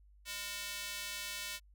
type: tone with high-pass filter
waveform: square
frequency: 203.4 Hz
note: G#3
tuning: 36 cents flat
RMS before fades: -42 dBFS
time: 0.25-1.6 s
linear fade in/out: 50 ms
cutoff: 2500 Hz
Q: 0.87
effects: added 50 Hz sine -59 dBFS peak until 1.74 s